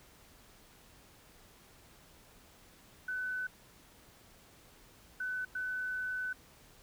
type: tone bursts at uneven times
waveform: sine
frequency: 1505 Hz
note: F#6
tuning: 29 cents sharp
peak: -34 dBFS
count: 3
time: 3.08-3.47 / 5.2-5.45 / 5.55-6.33 s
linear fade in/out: 5 ms
effects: pink hiss -60 dBFS RMS until 6.82 s